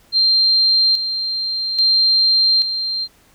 sine tone with tremolo, 4168 Hz, C8, 7 cents flat, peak -11 dBFS, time 0.12-3.08 s, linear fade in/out 50 ms, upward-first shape square, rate 0.6 Hz, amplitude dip 60%, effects pink hiss -53 dBFS RMS until 3.34 s

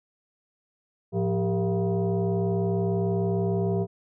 sine tone with frequency modulation, 109.2 Hz, A2, 13 cents flat, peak -22 dBFS, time 1.12-3.87 s, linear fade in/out 50 ms, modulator 285 Hz, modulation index 1.5, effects none

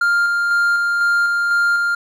triangle tone with tremolo, 1400 Hz, F6, 4 cents sharp, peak -11 dBFS, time 0.01-1.95 s, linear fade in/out 5 ms, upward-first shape square, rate 2 Hz, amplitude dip 25%, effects none

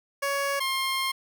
15% pulse tone pair in turn, 559 / 1064.7 Hz, C#5 / C6, +14 / +30 cents, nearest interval major seventh, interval 1116 cents, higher second, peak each -19 dBFS, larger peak neither, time 0.22-0.6 / 0.6-1.12 s, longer second, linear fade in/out 10 ms, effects none

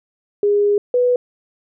sine tone pair in turn, 410 / 493.6 Hz, G#4 / B4, -22 / -1 cents, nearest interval minor third, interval 321 cents, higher second, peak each -12 dBFS, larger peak neither, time 0.43-0.78 / 0.94-1.16 s, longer first, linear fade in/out 2 ms, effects none

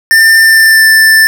square tone with pitch glide, 1794 to 1770.3 Hz, A6 to A6, +33 to +10 cents, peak -3 dBFS, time 0.11-1.27 s, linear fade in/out 0 ms, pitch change -23 cents, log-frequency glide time 0.4-0.88 s, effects none

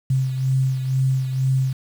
sine beating tone pair, 131.6 / 133.7 Hz, C3 / C3, +10 / +38 cents, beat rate 2.1 Hz, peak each -18 / -26 dBFS, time 0.1-1.73 s, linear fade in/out 5 ms, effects 7-bit

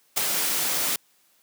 white noise with ADSR envelope, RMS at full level -20 dBFS, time 0.16-0.96 s, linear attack 18 ms, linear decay 4 ms, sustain -5 dB, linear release 3 ms, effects white hiss -63 dBFS RMS until 1.42 s + high-pass 150 Hz 12 dB/octave

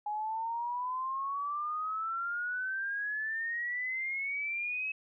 sine exponential sweep, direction up, 830.6 to 2580 Hz, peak -32 dBFS, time 0.06-4.92 s, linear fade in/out 5 ms, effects none

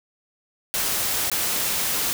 white noise with dropouts, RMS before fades -24 dBFS, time 0.74-2.13 s, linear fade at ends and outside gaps 0 ms, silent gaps 1.299-1.316 s, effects none

